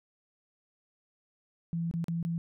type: tone with dropouts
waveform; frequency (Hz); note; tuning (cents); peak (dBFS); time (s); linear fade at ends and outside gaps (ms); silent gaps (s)
sine; 167.7; E3; +30; -29; 1.73-2.38; 0; 1.912-1.939 / 2.042-2.083 / 2.228-2.25
effects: none